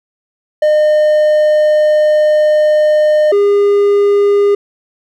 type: tone pair in turn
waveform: triangle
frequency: 608 / 405.8 Hz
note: D#5 / G#4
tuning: -40 / -40 cents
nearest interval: perfect fifth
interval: 700 cents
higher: first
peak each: -5 dBFS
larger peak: neither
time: 0.62-3.32 / 3.32-4.55 s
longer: first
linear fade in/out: 5 ms
effects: none